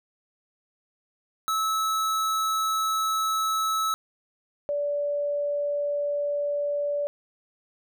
square / sine tone pair in turn, 1300 / 579.1 Hz, E6 / D5, -24 / -24 cents, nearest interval octave + major second, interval 1400 cents, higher first, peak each -24 dBFS, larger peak neither, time 1.48-3.94 / 4.69-7.07 s, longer first, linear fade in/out 0 ms, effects none

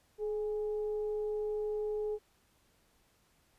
sine tone with frequency modulation, 423.7 Hz, G#4, 35 cents sharp, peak -32 dBFS, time 0.18-2.19 s, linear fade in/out 50 ms, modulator 401 Hz, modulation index 0.22, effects pink hiss -70 dBFS RMS until 3.58 s + resampled to 32000 Hz

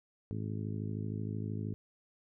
harmonic tone, 53 Hz, G#1, 36 cents sharp, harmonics 2 / 3 / 4 / 5 / 6 / 7 / 8, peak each -37 / -42 / -42 / -45 / -49 / -51 / -50 dBFS, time 0.31-1.74 s, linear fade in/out 0 ms, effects none

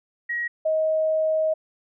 sine tone pair in turn, 1900 / 630.4 Hz, A#6 / D#5, +33 / +23 cents, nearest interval octave + perfect fifth, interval 1910 cents, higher first, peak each -24 / -19 dBFS, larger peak second, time 0.29-0.48 / 0.65-1.54 s, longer second, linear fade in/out 10 ms, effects none

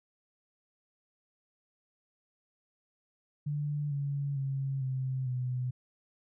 sine tone with pitch steps, 146.83 / 141.34 / 136.05 / 130.96 / 126.06 Hz, D3 / C#3 / C#3 / C3 / B2, 0 / +34 / -32 / +2 / +36 cents, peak -30 dBFS, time 3.46-5.71 s, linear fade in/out 10 ms, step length 450 ms, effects none

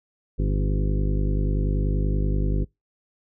harmonic tone with a mistuned harmonic, 50.4 Hz, G1, 49 cents sharp, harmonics 1 / 2 / 3 / 4 / 5 / 6 / 7 / 8 / 10, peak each -21 / -29 / -28 / -36 / -34 / -38 / -37 / -37 / -42 dBFS, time 0.38-2.65 s, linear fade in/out 20 ms, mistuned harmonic 6, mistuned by +34 cents, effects noise-tail reverb RT60 0.2 s tail -26 dB re dry

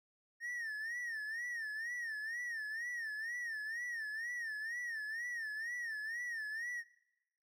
triangle tone with vibrato, 1827 Hz, A#6, 35 cents flat, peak -37 dBFS, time 0.4-6.84 s, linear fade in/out 50 ms, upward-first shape sine, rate 2.1 Hz, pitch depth 120 cents each way, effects noise-tail reverb RT60 0.9 s tail -21 dB re dry

